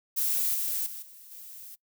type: noise with level steps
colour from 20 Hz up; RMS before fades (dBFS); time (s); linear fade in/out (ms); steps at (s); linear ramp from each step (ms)
violet; -27 / -30 / -40 / -50 / -45; 0.16-1.76; 20; 0.54 / 0.86 / 1.02 / 1.31; 5
effects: noise-tail reverb RT60 0.1 s tail -22 dB re dry